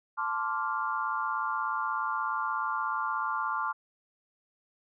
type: chord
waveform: sine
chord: D minor seventh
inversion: second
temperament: equal with one note detuned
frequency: 880 / 1046.5 / 1163.2 / 1396.9 Hz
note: A5 / C6 / D6 / F6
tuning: 0 / 0 / -17 / 0 cents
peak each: -35 / -34 / -33 / -34 dBFS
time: 0.17-3.73 s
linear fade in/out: 20 ms
effects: none